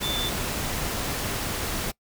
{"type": "tone in noise", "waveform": "sine", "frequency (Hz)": 3531, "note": "A7", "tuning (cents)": 5, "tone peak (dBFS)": -27, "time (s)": [0.02, 0.3], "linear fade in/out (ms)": 20, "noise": "pink", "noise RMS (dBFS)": -29, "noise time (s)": [0, 1.92], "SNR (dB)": -1, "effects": ["noise-tail reverb RT60 0.1 s tail -23 dB re dry"]}